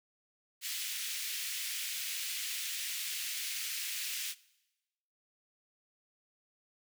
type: high-pass noise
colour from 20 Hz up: pink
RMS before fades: -38 dBFS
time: 0.61-4.35 s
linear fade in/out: 50 ms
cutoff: 2200 Hz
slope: 24 dB/octave
effects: noise-tail reverb RT60 1.0 s tail -21 dB re dry